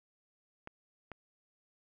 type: clicks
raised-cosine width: 0.5 ms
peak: -29 dBFS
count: 2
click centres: 0.674 / 1.117 s
effects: none